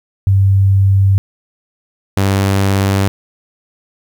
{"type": "tone pair in turn", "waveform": ["sine", "sawtooth"], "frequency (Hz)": [97.5, 97.89], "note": ["G2", "G2"], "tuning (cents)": [-9, -2], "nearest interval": "unison", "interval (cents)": 7, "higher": "second", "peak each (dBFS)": -7, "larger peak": "neither", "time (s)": [[0.27, 1.18], [2.17, 3.08]], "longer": "neither", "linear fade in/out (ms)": 0, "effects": ["8-bit"]}